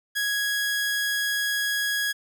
sawtooth tone, 1661.2 Hz, G#6, in tune, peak -20 dBFS, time 0.15-2.13 s, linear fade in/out 20 ms, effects none

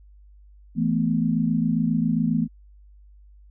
sine chord, E suspended fourth, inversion none, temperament just, 164.81 / 219.8 / 247.2 Hz, E3 / A3 / B3, 0 / -2 / +2 cents, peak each -24 / -23 / -24 dBFS, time 0.75-2.48 s, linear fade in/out 50 ms, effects added 50 Hz sine -47 dBFS peak until 3.5 s

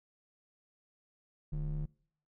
triangle ring-modulated tone, 92.5 Hz, F#2, in tune, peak -28 dBFS, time 1.52-1.86 s, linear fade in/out 10 ms, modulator 58.1 Hz, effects noise-tail reverb RT60 0.6 s tail -24 dB re dry

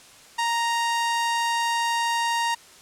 sawtooth tone, 932.3 Hz, A#5, in tune, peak -18 dBFS, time 0.38-2.55 s, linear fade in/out 10 ms, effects white hiss -49 dBFS RMS until 2.81 s + low-pass 9000 Hz 12 dB/octave

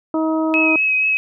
harmonic tone, 317.7 Hz, D#4, 36 cents sharp, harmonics 1 / 2 / 3 / 4, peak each -17 / -23 / -27 / -29 dBFS, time 0.14-0.76 s, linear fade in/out 2 ms
sine tone with vibrato, 2550 Hz, D#7, 42 cents sharp, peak -14 dBFS, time 0.54-1.17 s, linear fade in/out 0 ms, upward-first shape triangle, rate 4.2 Hz, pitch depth 23 cents each way
effects none

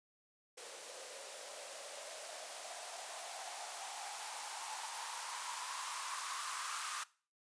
violet noise with band-pass filter sweep, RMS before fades -45 dBFS, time 0.57-7.04 s, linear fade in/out 10 ms, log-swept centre 490 to 1200 Hz, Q 5.8, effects noise-tail reverb RT60 0.4 s tail -20 dB re dry + resampled to 22050 Hz

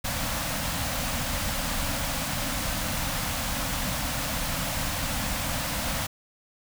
pink band-stop noise, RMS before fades -29 dBFS, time 0.04-6.07 s, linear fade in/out 10 ms, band 300 to 500 Hz, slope 96 dB/octave, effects none

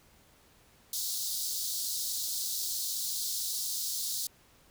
pink high-pass noise, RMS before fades -34 dBFS, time 0.93-4.27 s, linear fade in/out 2 ms, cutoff 3900 Hz, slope 48 dB/octave, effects pink hiss -62 dBFS RMS until 4.7 s

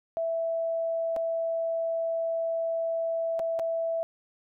sine tone with dropouts, 660 Hz, E5, 2 cents sharp, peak -26 dBFS, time 0.17-4.03 s, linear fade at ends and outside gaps 0 ms, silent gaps 1.163-1.167 / 3.393-3.398 / 3.591-3.596 s, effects none

